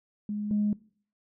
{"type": "tone pair in turn", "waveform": "sine", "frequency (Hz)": [208.4, 208.4], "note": ["G#3", "G#3"], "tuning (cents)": [6, 6], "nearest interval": "unison", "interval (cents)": 0, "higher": "neither", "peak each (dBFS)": [-29, -22], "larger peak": "second", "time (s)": [[0.29, 0.51], [0.51, 0.73]], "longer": "neither", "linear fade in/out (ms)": 2, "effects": ["noise-tail reverb RT60 0.5 s tail -22 dB re dry", "tanh soft clip ceiling -18 dBFS"]}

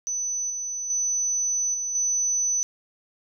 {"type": "tone with level steps", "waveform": "sine", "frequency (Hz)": 6000, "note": "F#8", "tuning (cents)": 23, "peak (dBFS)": [-25, -28, -22, -26, -21], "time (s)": [0.07, 2.63], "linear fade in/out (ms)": 0, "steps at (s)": [0.5, 0.9, 1.74, 1.95], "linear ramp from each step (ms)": 2, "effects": []}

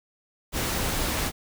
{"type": "noise", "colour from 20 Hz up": "pink", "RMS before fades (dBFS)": -27, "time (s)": [0.52, 1.32], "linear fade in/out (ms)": 50, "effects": []}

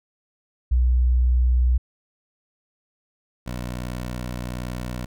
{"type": "tone pair in turn", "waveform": ["sine", "15% pulse"], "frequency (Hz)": [61.74, 61.31], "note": ["B1", "B1"], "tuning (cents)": [0, -12], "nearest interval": "unison", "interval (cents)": 12, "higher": "first", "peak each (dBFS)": [-15, -22], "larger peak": "first", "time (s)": [[0.71, 1.78], [3.46, 5.06]], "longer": "second", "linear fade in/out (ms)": 10, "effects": []}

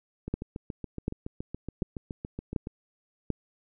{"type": "two click trains", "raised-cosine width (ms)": 3, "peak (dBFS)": [-15, -22], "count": [5, 18], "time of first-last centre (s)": [[0.34, 3.303], [0.28, 2.671]], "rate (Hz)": [1.35, 7.11], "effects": []}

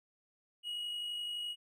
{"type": "tone with amplitude modulation", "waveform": "triangle", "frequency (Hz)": 2900, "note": "F#7", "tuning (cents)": -35, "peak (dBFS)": -34, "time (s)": [0.63, 1.56], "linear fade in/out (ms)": 50, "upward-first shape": "sine", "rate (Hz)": 51.7, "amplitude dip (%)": 30, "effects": []}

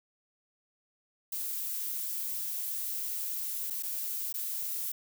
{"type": "noise with dropouts", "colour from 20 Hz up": "violet", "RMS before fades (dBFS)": -35, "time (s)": [1.32, 4.92], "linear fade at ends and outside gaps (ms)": 5, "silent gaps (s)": [[3.701, 3.705], [3.826, 3.832], [4.326, 4.341]], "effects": []}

